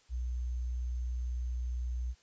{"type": "tone with sample-and-hold", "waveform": "sine", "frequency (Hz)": 61.1, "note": "B1", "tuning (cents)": -18, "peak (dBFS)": -32, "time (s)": [0.09, 2.15], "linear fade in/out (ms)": 50, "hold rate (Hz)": 6300, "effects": ["white hiss -66 dBFS RMS until 2.22 s", "resampled to 16000 Hz"]}